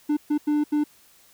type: tone bursts at uneven times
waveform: triangle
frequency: 297.3 Hz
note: D4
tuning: 21 cents sharp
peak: -17 dBFS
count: 4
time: 0.09-0.17 / 0.3-0.38 / 0.47-0.64 / 0.72-0.84 s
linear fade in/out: 10 ms
effects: white hiss -56 dBFS RMS until 1.33 s